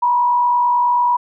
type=tone with frequency modulation; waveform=sine; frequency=971 Hz; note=B5; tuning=30 cents flat; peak=-12 dBFS; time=0.02-1.17 s; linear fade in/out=10 ms; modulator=49.1 Hz; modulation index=0.47; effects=none